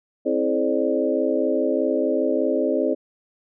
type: tone cluster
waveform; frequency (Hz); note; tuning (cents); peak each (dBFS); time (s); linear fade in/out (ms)
sine; 264.5 / 327.6 / 426.4 / 533 / 598; C4 / E4 / G#4 / C5 / D5; +19 / -11 / +46 / +32 / +31; -25; 0.25-2.95; 20
effects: none